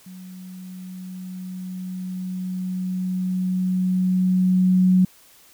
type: tone with level ramp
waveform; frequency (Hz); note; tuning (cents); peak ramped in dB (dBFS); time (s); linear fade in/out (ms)
sine; 184.4; F#3; -6; -37 to -12; 0.06-5.05; 5
effects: white hiss -52 dBFS RMS until 5.53 s